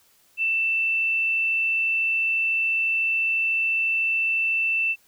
sine tone, 2666 Hz, E7, 19 cents sharp, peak -20 dBFS, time 0.37-4.96 s, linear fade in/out 50 ms, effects white hiss -60 dBFS RMS until 5.07 s

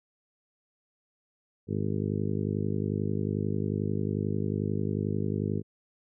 harmonic tone, 51.2 Hz, G#1, 24 cents flat, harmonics 2 / 3 / 4 / 5 / 6 / 7 / 8 / 9, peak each -32 / -33 / -33 / -37 / -39 / -38 / -37 / -42 dBFS, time 1.67-5.63 s, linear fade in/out 50 ms, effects none

